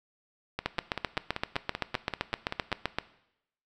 two click trains, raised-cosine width 0.3 ms, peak -15 / -11 dBFS, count 12 / 19, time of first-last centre 0.59-2.718 / 0.66-2.986 s, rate 5.17 / 7.74 Hz, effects noise-tail reverb RT60 0.8 s tail -17 dB re dry

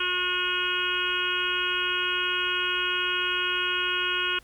harmonic tone, 361.3 Hz, F#4, 41 cents flat, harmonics 1 / 3 / 4 / 5 / 6 / 7 / 8 / 9, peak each -36 / -34 / -29 / -40 / -40 / -31 / -29 / -34 dBFS, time 0-4.39 s, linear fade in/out 5 ms, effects added 50 Hz sine -55 dBFS peak until 4.43 s + pink hiss -57 dBFS RMS until 4.43 s

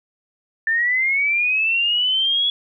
sine linear sweep, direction up, 1772 to 3384 Hz, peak -16 dBFS, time 0.67-2.5 s, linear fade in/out 2 ms, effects none

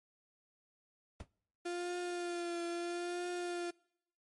brown noise with exponential decay, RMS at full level -40 dBFS, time 1.2-1.28 s, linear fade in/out 2 ms, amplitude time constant 17 ms
35% pulse tone with vibrato, 348.3 Hz, F4, 5 cents flat, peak -35 dBFS, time 1.65-3.71 s, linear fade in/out 10 ms, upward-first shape triangle, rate 0.76 Hz, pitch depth 34 cents each way
effects noise-tail reverb RT60 0.7 s tail -25 dB re dry + MP3 48 kbps

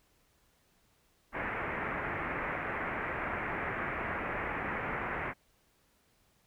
white low-pass noise, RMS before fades -36 dBFS, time 1.32-5.34 s, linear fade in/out 50 ms, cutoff 2200 Hz, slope 48 dB/octave, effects pink hiss -70 dBFS RMS until 6.46 s

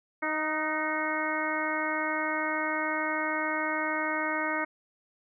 harmonic tone with a mistuned harmonic, 311.1 Hz, D#4, in tune, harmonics 1 / 2 / 3 / 4 / 5 / 6 / 7, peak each -35 / -35 / -35 / -35 / -35 / -35 / -35 dBFS, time 0.22-4.65 s, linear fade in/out 10 ms, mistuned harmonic 5, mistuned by -36 cents, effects none

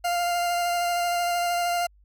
40% pulse tone with vibrato, 698.5 Hz, F5, in tune, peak -22 dBFS, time 0.04-1.87 s, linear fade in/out 10 ms, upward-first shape square, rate 13 Hz, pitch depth 10 cents each way, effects added 50 Hz sine -54 dBFS peak until 2.04 s

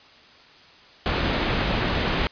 pink low-pass noise, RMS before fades -24 dBFS, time 1.06-2.27 s, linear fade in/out 0 ms, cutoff 4100 Hz, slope 24 dB/octave, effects white hiss -50 dBFS RMS until 2.31 s + resampled to 11025 Hz

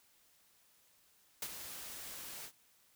white noise with ADSR envelope, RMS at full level -38 dBFS, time 1.42-2.52 s, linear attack 3 ms, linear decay 53 ms, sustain -9 dB, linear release 76 ms, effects white hiss -69 dBFS RMS until 2.95 s

